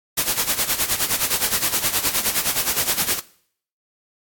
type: noise with tremolo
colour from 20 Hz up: white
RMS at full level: -18 dBFS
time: 0.17-3.2 s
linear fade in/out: 10 ms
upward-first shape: sine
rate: 9.6 Hz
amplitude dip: 75%
effects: noise-tail reverb RT60 0.6 s tail -20 dB re dry + AAC 64 kbps